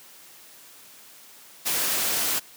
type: noise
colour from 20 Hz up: white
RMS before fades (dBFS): -25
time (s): 1.65-2.4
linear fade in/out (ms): 20
effects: white hiss -49 dBFS RMS until 2.56 s + high-pass 150 Hz 12 dB/octave